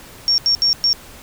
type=tone bursts at uneven times; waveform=sine; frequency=5520 Hz; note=F8; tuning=21 cents flat; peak=-12 dBFS; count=4; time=0.28-0.38 / 0.46-0.55 / 0.62-0.73 / 0.84-0.93 s; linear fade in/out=0 ms; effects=pink hiss -40 dBFS RMS until 1.22 s